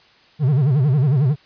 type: tone with vibrato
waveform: triangle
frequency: 138.59 Hz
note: C#3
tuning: in tune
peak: -11 dBFS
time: 0.39-1.36 s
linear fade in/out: 50 ms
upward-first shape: sine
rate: 11 Hz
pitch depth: 200 cents each way
effects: white hiss -52 dBFS RMS until 1.45 s + resampled to 11025 Hz